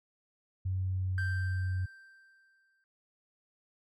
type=tone with pitch glide; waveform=sine; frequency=93.5 to 92.48 Hz; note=F#2 to F#2; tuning=+19 to 0 cents; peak=-29 dBFS; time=0.65-1.86 s; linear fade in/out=10 ms; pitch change=-19 cents; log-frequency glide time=0.84-1.5 s
type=tone with exponential decay; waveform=triangle; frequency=1568 Hz; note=G6; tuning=in tune; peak=-31 dBFS; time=1.18-2.84 s; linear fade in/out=1 ms; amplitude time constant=360 ms
effects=tanh soft clip ceiling -21 dBFS